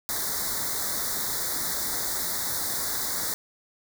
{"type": "band-stop noise", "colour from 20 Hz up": "white", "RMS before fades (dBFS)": -29, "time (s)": [0.09, 3.34], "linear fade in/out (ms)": 0, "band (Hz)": [2100, 3600], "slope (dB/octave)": 96, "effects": []}